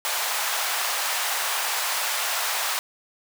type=high-pass noise; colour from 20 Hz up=pink; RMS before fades=-26 dBFS; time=0.05-2.79 s; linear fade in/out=0 ms; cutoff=730 Hz; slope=24 dB/octave; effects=none